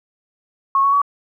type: tone with pitch steps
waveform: sine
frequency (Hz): 1094 / 1113.1 / 1132.6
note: C#6 / C#6 / C#6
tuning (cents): -23 / +7 / +37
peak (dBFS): -12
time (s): 0.75-1.017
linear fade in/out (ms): 2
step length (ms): 89
effects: 9-bit